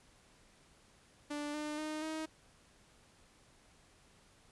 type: tone with pitch steps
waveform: sawtooth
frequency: 293.7 / 300.7 / 307.9 / 315.3 Hz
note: D4 / D4 / D#4 / D#4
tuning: 0 / +41 / -18 / +23 cents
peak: -34 dBFS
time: 1.3-2.26 s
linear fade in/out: 10 ms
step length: 240 ms
effects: pink hiss -65 dBFS RMS until 4.51 s + resampled to 24000 Hz